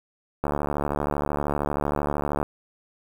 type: click train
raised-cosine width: 1 ms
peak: -11 dBFS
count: 146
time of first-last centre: 0.44-2.429 s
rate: 72.9 Hz
effects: 7-bit